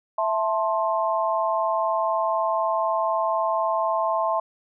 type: chord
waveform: sine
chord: A minor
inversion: second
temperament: just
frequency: 660 / 880 / 1056 Hz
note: E5 / A5 / C6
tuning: +2 / 0 / +16 cents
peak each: -24 / -26 / -25 dBFS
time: 0.18-4.4 s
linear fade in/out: 5 ms
effects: none